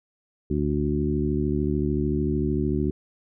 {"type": "harmonic tone with a mistuned harmonic", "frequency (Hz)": 73.42, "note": "D2", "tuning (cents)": 0, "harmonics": [1, 2, 3, 4, 5], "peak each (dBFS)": [-28, -28, -28, -28, -28], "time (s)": [0.5, 2.91], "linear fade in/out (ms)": 5, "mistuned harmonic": 1, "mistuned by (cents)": -20, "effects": []}